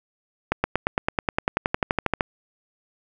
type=accelerating click train; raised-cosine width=0.5 ms; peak=-5 dBFS; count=19; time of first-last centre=0.52-2.208 s; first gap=120 ms; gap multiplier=0.97; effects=none